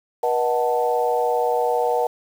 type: chord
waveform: sine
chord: B dominant seventh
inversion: none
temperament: equal with one note detuned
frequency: 482.9 / 622.3 / 740 / 880 Hz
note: B4 / D#5 / F#5 / A5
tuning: -39 / 0 / 0 / 0 cents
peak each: -21 / -26 / -23 / -25 dBFS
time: 0.23-2.07 s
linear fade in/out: 5 ms
effects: 7-bit